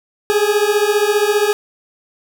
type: beating tone pair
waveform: 40% pulse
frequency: 408.8 / 423.8 Hz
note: G#4 / G#4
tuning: -27 / +35 cents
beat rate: 15 Hz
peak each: -15 dBFS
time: 0.3-1.53 s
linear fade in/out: 0 ms
effects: none